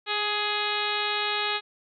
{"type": "harmonic tone with a mistuned harmonic", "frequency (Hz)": 418, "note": "G#4", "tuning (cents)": 11, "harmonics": [1, 2, 3, 4, 5, 6, 7, 8, 9, 10], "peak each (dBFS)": [-35, -33, -33, -34, -36, -33, -37, -34, -34, -37], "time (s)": [0.06, 1.61], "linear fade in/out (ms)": 50, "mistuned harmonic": 1, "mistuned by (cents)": -17, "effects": []}